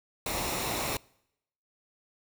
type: noise with comb filter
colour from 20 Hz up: pink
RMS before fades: -32 dBFS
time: 0.26-0.97 s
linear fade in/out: 2 ms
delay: 0.63 ms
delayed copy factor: -0.5
effects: noise-tail reverb RT60 0.8 s tail -25 dB re dry